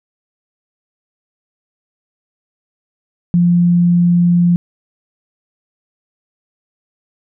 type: tone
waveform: sine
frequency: 174.2 Hz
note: F3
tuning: 4 cents flat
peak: -8 dBFS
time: 3.34-4.56 s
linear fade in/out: 0 ms
effects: none